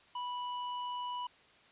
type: tone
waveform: square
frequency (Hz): 984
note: B5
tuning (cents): -7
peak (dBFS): -37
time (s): 0.15-1.27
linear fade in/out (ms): 5
effects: white hiss -62 dBFS RMS until 1.71 s + resampled to 8000 Hz